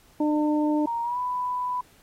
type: harmonic tone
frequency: 301 Hz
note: D4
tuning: 43 cents sharp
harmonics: 1 / 2 / 3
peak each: -21 / -30 / -31 dBFS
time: 0.2-0.86 s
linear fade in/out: 5 ms
type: tone with pitch glide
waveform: sine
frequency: 932.3 to 993.5 Hz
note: A#5 to B5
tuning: 0 to +10 cents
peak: -25 dBFS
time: 0.87-1.81 s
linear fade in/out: 5 ms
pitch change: +110 cents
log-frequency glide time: 1.02-1.18 s
effects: pink hiss -58 dBFS RMS until 2.02 s + AAC 48 kbps